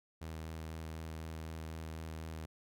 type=tone with vibrato; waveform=sawtooth; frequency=80.1 Hz; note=E2; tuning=49 cents flat; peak=-38 dBFS; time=0.21-2.46 s; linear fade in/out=10 ms; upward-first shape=square; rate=4 Hz; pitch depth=9 cents each way; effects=none